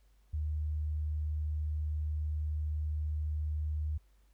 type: tone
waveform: sine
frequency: 76.2 Hz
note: D#2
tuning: 36 cents flat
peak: -31 dBFS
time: 0.33-3.98 s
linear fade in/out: 10 ms
effects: added 50 Hz sine -62 dBFS peak until 4.33 s + pink hiss -75 dBFS RMS until 4.33 s